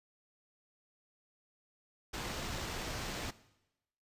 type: noise with sample-and-hold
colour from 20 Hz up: pink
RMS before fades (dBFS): -40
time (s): 2.13-3.31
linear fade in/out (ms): 10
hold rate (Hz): 11025
effects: noise-tail reverb RT60 0.9 s tail -18 dB re dry + resampled to 32000 Hz